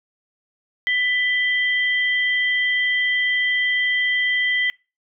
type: tone pair together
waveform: sine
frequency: 1989 / 3157 Hz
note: B6 / G7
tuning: +12 / +12 cents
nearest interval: minor sixth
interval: 800 cents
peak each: -18 / -25 dBFS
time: 0.87-4.7 s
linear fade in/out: 0 ms
effects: noise-tail reverb RT60 0.3 s tail -25 dB re dry